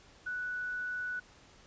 sine tone, 1480 Hz, F#6, in tune, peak -34 dBFS, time 0.26-1.2 s, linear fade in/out 10 ms, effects pink hiss -59 dBFS RMS until 1.66 s + resampled to 16000 Hz

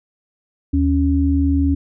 sine tone pair together, 77.78 / 277.2 Hz, D#2 / C#4, 0 / 0 cents, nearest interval octave + minor seventh, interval 2200 cents, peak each -16 dBFS, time 0.73-1.75 s, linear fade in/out 10 ms, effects none

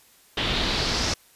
pink noise with low-pass filter sweep, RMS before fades -25 dBFS, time 0.37-1.14 s, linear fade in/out 5 ms, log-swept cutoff 3300 to 5600 Hz, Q 3.2, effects white hiss -56 dBFS RMS until 1.35 s + resampled to 32000 Hz

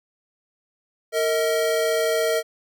square tone pair together, 458.4 / 635 Hz, A#4 / D#5, -29 / +35 cents, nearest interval tritone, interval 564 cents, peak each -23 dBFS, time 1.12-2.43 s, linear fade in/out 50 ms, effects none

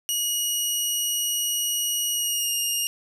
15% pulse tone with pitch glide, 2900 to 2835 Hz, F#7 to F7, -35 to +25 cents, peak -16 dBFS, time 0.09-2.87 s, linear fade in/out 0 ms, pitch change -40 cents, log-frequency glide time 2.14-2.51 s, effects none

